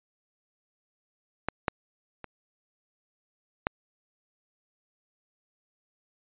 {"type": "clicks", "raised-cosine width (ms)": 0.5, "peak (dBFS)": [-12, -9, -24, -9], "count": 4, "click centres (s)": [1.486, 1.682, 2.243, 3.669], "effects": ["resampled to 8000 Hz"]}